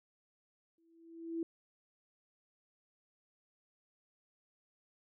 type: tone with exponential growth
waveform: sine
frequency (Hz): 331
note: E4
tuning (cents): +7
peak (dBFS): -32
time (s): 0.78-1.43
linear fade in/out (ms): 2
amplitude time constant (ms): 140
effects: none